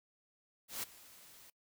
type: noise with ADSR envelope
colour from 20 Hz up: white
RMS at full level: -38 dBFS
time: 0.68-1.5 s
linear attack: 150 ms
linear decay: 12 ms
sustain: -20 dB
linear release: 4 ms
effects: noise-tail reverb RT60 0.1 s tail -24 dB re dry